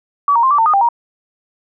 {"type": "tone with pitch steps", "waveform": "sine", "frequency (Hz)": [1143, 933, 1052, 1162, 902, 1231, 792, 943], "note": ["D6", "A#5", "C6", "D6", "A5", "D#6", "G5", "A#5"], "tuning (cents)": [-47, 1, 9, -19, 43, -19, 18, 20], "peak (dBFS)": -9, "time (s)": [0.28, 0.888], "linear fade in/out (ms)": 2, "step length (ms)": 76, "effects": []}